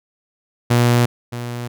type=tone with echo; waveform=sawtooth; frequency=120.4 Hz; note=B2; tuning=44 cents flat; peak=-8 dBFS; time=0.7-1.06 s; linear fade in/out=10 ms; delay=620 ms; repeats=1; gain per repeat=-13 dB; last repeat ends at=1.68 s; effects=none